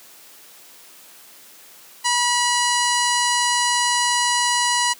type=harmonic tone with a mistuned harmonic; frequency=970 Hz; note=B5; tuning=31 cents flat; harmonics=1 / 2 / 3 / 4 / 5 / 6 / 7 / 8 / 9 / 10; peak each=-21 / -24 / -26 / -27 / -28 / -29 / -29 / -30 / -31 / -31 dBFS; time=2.04-4.94 s; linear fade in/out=20 ms; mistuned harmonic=4; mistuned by=+73 cents; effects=white hiss -46 dBFS RMS until 4.99 s + high-pass 200 Hz 12 dB/octave